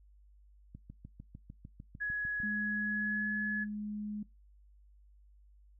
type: click train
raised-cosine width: 5 ms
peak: -35 dBFS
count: 12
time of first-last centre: 0.75-2.402 s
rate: 6.66 Hz
type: tone with pitch glide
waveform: sine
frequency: 1679 to 1701.5 Hz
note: G#6 to G#6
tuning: +18 to +41 cents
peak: -32 dBFS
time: 2-3.65 s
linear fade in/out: 20 ms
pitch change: +23 cents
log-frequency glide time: 2.77-3.29 s
type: tone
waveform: sine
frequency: 209.4 Hz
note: G#3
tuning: 15 cents sharp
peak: -36 dBFS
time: 2.43-4.23 s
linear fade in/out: 5 ms
effects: noise-tail reverb RT60 0.2 s tail -21 dB re dry + added 50 Hz sine -58 dBFS peak until 5.79 s